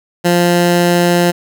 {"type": "tone", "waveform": "15% pulse", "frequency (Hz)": 174.61, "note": "F3", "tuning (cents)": 0, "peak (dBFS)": -3, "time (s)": [0.24, 1.32], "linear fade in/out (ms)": 20, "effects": []}